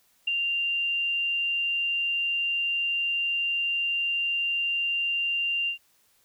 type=tone with ADSR envelope; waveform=sine; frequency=2784 Hz; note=F7; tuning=6 cents flat; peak=-20 dBFS; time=0.27-5.78 s; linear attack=9 ms; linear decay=6 ms; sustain=-4 dB; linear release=100 ms; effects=white hiss -65 dBFS RMS until 6.24 s